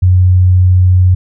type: tone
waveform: sine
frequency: 91.4 Hz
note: F#2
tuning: 21 cents flat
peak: -4 dBFS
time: 0.02-1.15 s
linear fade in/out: 10 ms
effects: none